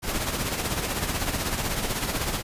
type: noise with tremolo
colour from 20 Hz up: pink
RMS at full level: -25 dBFS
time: 0.02-2.43 s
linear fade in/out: 50 ms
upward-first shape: triangle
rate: 16 Hz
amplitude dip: 60%
effects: resampled to 32000 Hz